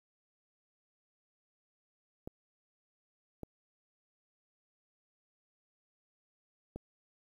clicks, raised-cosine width 2 ms, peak -28 dBFS, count 3, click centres 2.275 / 3.433 / 6.76 s, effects 10-bit

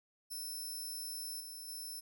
10% pulse tone with level steps, 5310 Hz, E8, 12 cents sharp, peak -35 / -40 / -37 dBFS, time 0.3-2.01 s, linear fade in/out 20 ms, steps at 1.4 / 1.68 s, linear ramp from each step 5 ms, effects none

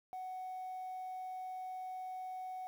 sine tone, 744 Hz, F#5, 9 cents sharp, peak -39 dBFS, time 0.13-2.67 s, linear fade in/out 0 ms, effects tanh soft clip ceiling -39 dBFS + 11-bit

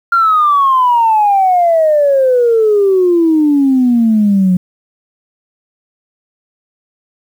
sine exponential sweep, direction down, 1396.9 to 178.7 Hz, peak -6 dBFS, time 0.12-4.57 s, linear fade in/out 5 ms, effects tanh soft clip ceiling -2 dBFS + 7-bit

